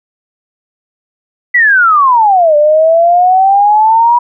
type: exponential two-way sweep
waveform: sine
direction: down then up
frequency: 2002 to 587.3 to 970 Hz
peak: -4 dBFS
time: 1.54-4.19 s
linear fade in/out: 10 ms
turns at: 2.56 s
effects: none